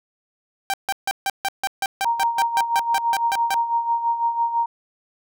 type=tone bursts; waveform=sawtooth; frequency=784 Hz; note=G5; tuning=in tune; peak=-16 dBFS; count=16; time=0.7-3.542 s; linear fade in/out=0 ms; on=37 ms; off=150 ms
type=tone with tremolo; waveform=sine; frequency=932.3 Hz; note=A#5; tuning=in tune; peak=-16 dBFS; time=2.05-4.66 s; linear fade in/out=5 ms; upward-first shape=sine; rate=6 Hz; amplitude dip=65%
effects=none